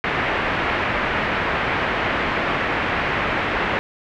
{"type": "low-pass noise", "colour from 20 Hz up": "white", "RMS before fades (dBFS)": -22, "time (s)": [0.04, 3.79], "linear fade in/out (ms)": 0, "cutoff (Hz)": 2300, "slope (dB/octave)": 24, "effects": []}